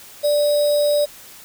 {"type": "tone with sample-and-hold", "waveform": "sine", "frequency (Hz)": 587.3, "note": "D5", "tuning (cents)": 0, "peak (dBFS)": -14, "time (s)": [0.23, 1.06], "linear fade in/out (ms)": 20, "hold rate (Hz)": 4410, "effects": ["white hiss -42 dBFS RMS until 1.44 s"]}